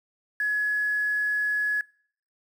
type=tone with quantisation; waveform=sine; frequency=1691 Hz; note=G#6; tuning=31 cents sharp; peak=-23 dBFS; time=0.4-1.81 s; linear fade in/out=2 ms; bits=8; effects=noise-tail reverb RT60 0.6 s tail -25 dB re dry